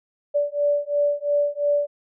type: beating tone pair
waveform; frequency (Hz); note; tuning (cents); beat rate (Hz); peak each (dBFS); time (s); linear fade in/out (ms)
sine; 579 / 581.9; D5 / D5; -25 / -16; 2.9; -22; 0.34-1.87; 20
effects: none